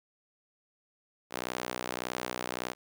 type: tone with high-pass filter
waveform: sawtooth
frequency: 61.74 Hz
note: B1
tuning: in tune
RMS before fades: -37 dBFS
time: 1.3-2.75 s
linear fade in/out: 50 ms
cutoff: 420 Hz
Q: 0.64
effects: none